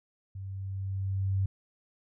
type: tone with level ramp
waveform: sine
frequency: 96.6 Hz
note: G2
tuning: 25 cents flat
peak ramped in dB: -37 to -24 dBFS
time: 0.35-1.46 s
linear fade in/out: 5 ms
effects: none